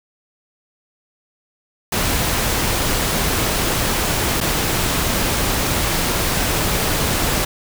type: noise with dropouts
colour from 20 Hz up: pink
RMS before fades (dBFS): -19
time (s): 1.92-7.45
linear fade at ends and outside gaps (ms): 5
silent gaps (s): 4.405-4.41
effects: none